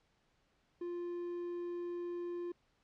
triangle tone, 349.2 Hz, F4, in tune, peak -36 dBFS, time 0.81-2.52 s, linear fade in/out 5 ms, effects pink hiss -75 dBFS RMS until 2.83 s + low-pass 5000 Hz 12 dB/octave

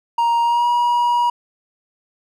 triangle tone with pitch glide, 937 to 960 Hz, A#5 to B5, +9 to -49 cents, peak -12 dBFS, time 0.18-1.3 s, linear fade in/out 5 ms, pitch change +42 cents, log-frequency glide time 0.42-0.67 s, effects none

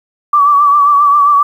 sine tone with vibrato, 1155 Hz, D6, 29 cents flat, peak -5 dBFS, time 0.33-1.43 s, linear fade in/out 5 ms, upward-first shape triangle, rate 7.5 Hz, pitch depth 57 cents each way, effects 7-bit

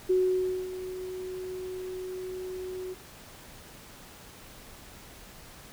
sine tone with ADSR envelope, 370 Hz, F#4, in tune, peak -20 dBFS, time 0.09-2.95 s, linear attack 13 ms, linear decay 570 ms, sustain -14 dB, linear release 27 ms, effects pink hiss -49 dBFS RMS until 5.72 s

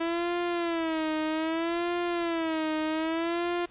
sawtooth tone with vibrato, 329.5 Hz, E4, 1 cent flat, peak -23 dBFS, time 0-3.66 s, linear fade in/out 10 ms, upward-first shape sine, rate 0.63 Hz, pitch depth 100 cents each way, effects pink hiss -56 dBFS RMS until 3.7 s + resampled to 8000 Hz

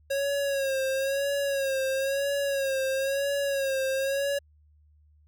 square tone with vibrato, 547 Hz, C#5, 23 cents flat, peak -26 dBFS, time 0.1-4.39 s, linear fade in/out 10 ms, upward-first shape sine, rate 1 Hz, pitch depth 53 cents each way, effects added 75 Hz sine -57 dBFS peak until 5.27 s

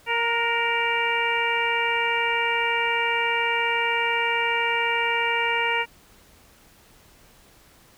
harmonic tone with a mistuned harmonic, 465.8 Hz, A#4, 1 cent flat, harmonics 1 / 2 / 3 / 4 / 5 / 6, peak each -30 / -26 / -31 / -28 / -26 / -29 dBFS, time 0.06-5.86 s, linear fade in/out 50 ms, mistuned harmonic 3, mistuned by +29 cents, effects pink hiss -54 dBFS RMS until 7.97 s

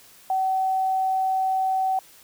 sine tone, 760 Hz, F#5, 46 cents sharp, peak -20 dBFS, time 0.3-1.99 s, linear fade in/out 2 ms, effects white hiss -51 dBFS RMS until 2.23 s

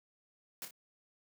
white noise with echo, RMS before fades -42 dBFS, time 0.62-0.65 s, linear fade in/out 0 ms, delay 29 ms, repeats 2, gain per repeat -7 dB, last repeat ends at 0.708 s, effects high-pass 150 Hz 12 dB/octave

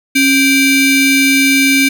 40% pulse ring-modulated tone, 1303 Hz, E6, 20 cents flat, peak -4 dBFS, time 0.15-1.89 s, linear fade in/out 10 ms, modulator 1030 Hz, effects none

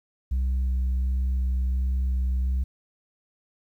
sine tone with vibrato, 64 Hz, C2, 38 cents flat, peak -19 dBFS, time 0.31-2.64 s, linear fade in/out 10 ms, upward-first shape square, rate 1.4 Hz, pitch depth 9 cents each way, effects tanh soft clip ceiling -21 dBFS + 10-bit

